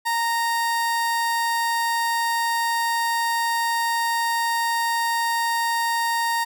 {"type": "tone", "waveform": "30% pulse", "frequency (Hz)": 928, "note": "A#5", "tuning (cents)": -8, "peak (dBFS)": -18, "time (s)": [0.05, 6.45], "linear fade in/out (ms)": 20, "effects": []}